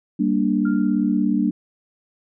sine chord, G minor, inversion none, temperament equal, 196 / 233.1 / 293.7 Hz, G3 / Bb3 / D4, 0 / 0 / 0 cents, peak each -21 dBFS, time 0.19-1.51 s, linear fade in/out 10 ms
sine tone with exponential decay, 1396.9 Hz, F6, in tune, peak -30 dBFS, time 0.65-1.25 s, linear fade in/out 5 ms, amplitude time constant 130 ms
effects none

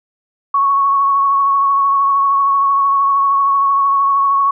sine tone with vibrato, 1108 Hz, C#6, 1 cent flat, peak -10 dBFS, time 0.54-4.51 s, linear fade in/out 5 ms, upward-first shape triangle, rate 13 Hz, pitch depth 25 cents each way, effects none

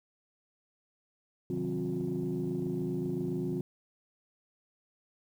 sine tone cluster, 130.7 / 156.4 / 183.9 / 264.2 / 358.4 Hz, C3 / D#3 / F#3 / C4 / F4, -1 / +9 / -10 / +17 / +45 cents, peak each -40 / -36 / -36 / -36 / -34 dBFS, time 1.5-3.61 s, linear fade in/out 2 ms, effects tanh soft clip ceiling -24 dBFS + 10-bit

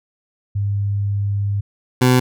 sine / 20% pulse tone pair in turn, 100.9 / 126.44 Hz, G#2 / B2, -49 / +41 cents, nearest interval major third, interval 390 cents, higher second, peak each -17 / -6 dBFS, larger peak second, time 0.55-1.61 / 2.01-2.2 s, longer first, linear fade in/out 10 ms, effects none

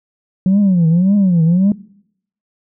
sine tone with vibrato, 181.9 Hz, F#3, 29 cents flat, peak -7 dBFS, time 0.46-1.72 s, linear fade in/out 2 ms, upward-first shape triangle, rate 1.8 Hz, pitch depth 240 cents each way, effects noise-tail reverb RT60 0.7 s tail -21 dB re dry + tanh soft clip ceiling -7 dBFS

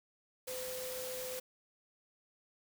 sine tone in noise, 510 Hz, C5, 44 cents flat, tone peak -41 dBFS, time 0.47-1.4 s, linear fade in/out 10 ms, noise white, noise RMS -44 dBFS, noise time 0.47-1.4 s, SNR 0 dB, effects none

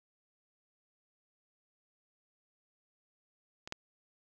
clicks, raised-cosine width 0.2 ms, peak -26 / -19 dBFS, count 2, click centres 3.675 / 3.724 s, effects none

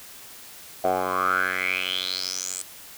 10% pulse tone with band-pass filter sweep, 92.5 Hz, F#2, in tune, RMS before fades -26 dBFS, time 0.84-2.62 s, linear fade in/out 5 ms, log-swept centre 690 to 8300 Hz, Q 7.2, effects white hiss -44 dBFS RMS until 2.97 s

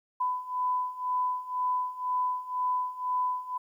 sine beating tone pair, 1000 / 1002 Hz, B5 / B5, +21 / +25 cents, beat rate 2 Hz, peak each -32 / -29 dBFS, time 0.2-3.58 s, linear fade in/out 10 ms, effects 11-bit

